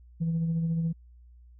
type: tone with tremolo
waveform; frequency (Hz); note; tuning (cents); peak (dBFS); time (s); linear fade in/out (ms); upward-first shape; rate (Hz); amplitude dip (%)
sine; 164.81; E3; 0; -22; 0.2-0.93; 20; sine; 14; 35
effects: tanh soft clip ceiling -22 dBFS + added 60 Hz sine -50 dBFS peak until 1.59 s